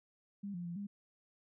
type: tone with pitch steps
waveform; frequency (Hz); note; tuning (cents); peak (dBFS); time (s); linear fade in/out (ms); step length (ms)
sine; 200.8 / 175.1 / 171.8 / 202; G3 / F3 / F3 / G#3; +42 / +5 / -28 / -48; -39; 0.43-0.87; 10; 110
effects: none